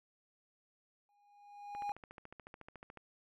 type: tone with exponential growth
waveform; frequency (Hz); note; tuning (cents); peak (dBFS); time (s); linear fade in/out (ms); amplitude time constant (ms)
triangle; 818; G#5; -26; -32; 1.09-1.92; 1; 180
type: click train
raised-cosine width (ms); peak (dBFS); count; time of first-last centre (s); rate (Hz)
0.5; -35; 18; 1.75-2.973; 13.9
effects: none